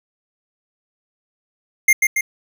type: tone with echo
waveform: square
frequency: 2113 Hz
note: C7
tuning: 16 cents sharp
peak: -9 dBFS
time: 1.88-1.93 s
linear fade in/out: 5 ms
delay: 140 ms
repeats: 2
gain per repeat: -4 dB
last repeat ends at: 2.21 s
effects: none